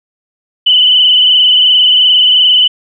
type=tone with frequency modulation; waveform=sine; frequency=3000 Hz; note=F#7; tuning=23 cents sharp; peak=-4 dBFS; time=0.66-2.68 s; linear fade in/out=10 ms; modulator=22.8 Hz; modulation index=3.3; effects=none